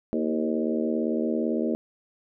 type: harmonic tone with a mistuned harmonic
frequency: 77.78 Hz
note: D#2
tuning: in tune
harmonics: 3 / 4 / 5 / 6 / 7 / 8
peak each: -27 / -29 / -31 / -33 / -34 / -35 dBFS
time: 0.13-1.75 s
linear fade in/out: 0 ms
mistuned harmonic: 4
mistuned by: +41 cents
effects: none